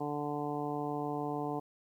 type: harmonic tone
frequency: 146.83 Hz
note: D3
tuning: in tune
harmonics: 1 / 2 / 3 / 4 / 5 / 6 / 7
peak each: -42 / -38 / -39 / -47 / -39 / -43 / -45 dBFS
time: 0-1.6 s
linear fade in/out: 10 ms
effects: 11-bit